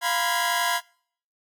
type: tone cluster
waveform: sawtooth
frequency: 698 / 965 / 1016 / 1648 Hz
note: F5 / B5 / B5 / G#6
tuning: -1 / -40 / +49 / -14 cents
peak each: -24 dBFS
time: 0.01-0.81 s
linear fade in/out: 50 ms
effects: noise-tail reverb RT60 0.6 s tail -26 dB re dry + AAC 64 kbps